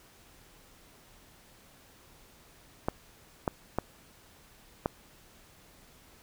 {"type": "clicks", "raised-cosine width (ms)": 1, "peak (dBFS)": -13, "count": 4, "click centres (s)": [2.885, 3.478, 3.786, 4.859], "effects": ["pink hiss -58 dBFS RMS until 6.22 s"]}